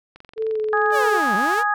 click train, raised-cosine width 0.3 ms, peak -27 dBFS, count 22, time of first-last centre 0.16-1.081 s, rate 22.8 Hz
sine tone with pitch glide, 441.5 to 430.7 Hz, A4 to A4, +6 to -37 cents, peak -20 dBFS, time 0.36-1.21 s, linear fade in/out 50 ms, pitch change -43 cents, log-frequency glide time 0.5-0.6 s
harmonic tone, 415.3 Hz, G#4, in tune, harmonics 2 / 3 / 4, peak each -22 / -22 / -22 dBFS, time 0.73-1.74 s, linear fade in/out 2 ms
sawtooth linear two-way sweep, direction down then up, 622.3 to 180.1 to 506 Hz, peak -20 dBFS, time 0.91-1.64 s, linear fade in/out 50 ms, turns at 1.35 s
effects none

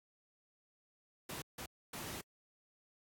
pink noise bursts at uneven times, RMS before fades -44 dBFS, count 3, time 1.29-1.42 / 1.58-1.66 / 1.93-2.21 s, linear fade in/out 5 ms, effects high-pass 80 Hz 12 dB/octave + AAC 64 kbps

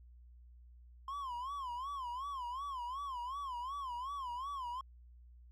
triangle tone with vibrato, 1046.5 Hz, C6, in tune, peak -37 dBFS, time 1.08-4.81 s, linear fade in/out 2 ms, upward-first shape sine, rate 2.7 Hz, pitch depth 160 cents each way, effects added 60 Hz sine -55 dBFS peak until 5.51 s

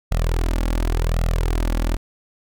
sawtooth tone with flanger, 41.2 Hz, E1, in tune, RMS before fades -20 dBFS, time 0.11-1.97 s, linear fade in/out 10 ms, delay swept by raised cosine 1.5 to 3.6 ms, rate 0.9 Hz, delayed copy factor +0.7, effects none

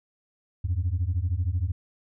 sine beating tone pair, 82.4 / 95.4 Hz, E2 / G2, 0 / -47 cents, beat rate 13 Hz, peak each -25 / -25 dBFS, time 0.64-1.72 s, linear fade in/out 10 ms, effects tanh soft clip ceiling -19 dBFS

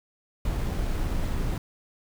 brown noise with sample-and-hold, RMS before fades -27 dBFS, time 0.45-1.58 s, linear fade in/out 2 ms, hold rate 11025 Hz, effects none

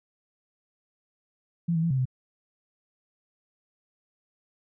sine tone with pitch steps, 169.7 / 162.3 / 167.9 / 132.2 / 128.7 Hz, F3 / E3 / E3 / C3 / C3, -49 / -27 / +32 / +18 / -28 cents, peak -22 dBFS, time 1.68-2.055 s, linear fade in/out 10 ms, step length 75 ms, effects none

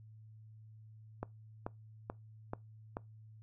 click train, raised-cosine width 1 ms, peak -24 dBFS, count 5, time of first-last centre 1.23-2.969 s, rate 2.3 Hz, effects noise-tail reverb RT60 0.2 s tail -22 dB re dry + added 109 Hz sine -53 dBFS peak until 3.42 s

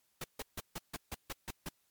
pink noise bursts, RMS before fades -40 dBFS, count 9, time 0.21-1.689 s, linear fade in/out 5 ms, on 31 ms, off 150 ms, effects white hiss -75 dBFS RMS until 1.9 s + MP3 96 kbps

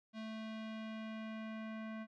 square tone with low-pass filter sweep, 220 Hz, A3, in tune, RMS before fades -45 dBFS, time 0.13-2.07 s, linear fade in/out 50 ms, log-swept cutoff 3800 to 2000 Hz, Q 1.5, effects none

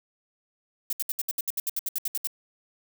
violet noise bursts, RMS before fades -28 dBFS, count 15, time 0.9-2.272 s, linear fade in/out 2 ms, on 28 ms, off 68 ms, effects none

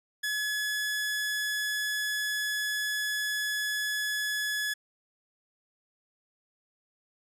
sawtooth tone, 1701 Hz, G#6, 41 cents sharp, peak -25 dBFS, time 0.23-4.74 s, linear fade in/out 10 ms, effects resampled to 32000 Hz

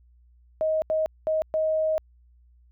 sine tone bursts at uneven times, 629 Hz, D#5, 19 cents sharp, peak -21 dBFS, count 4, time 0.61-0.82 / 0.9-1.06 / 1.27-1.42 / 1.54-1.98 s, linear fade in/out 0 ms, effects added 60 Hz sine -54 dBFS peak until 2.71 s

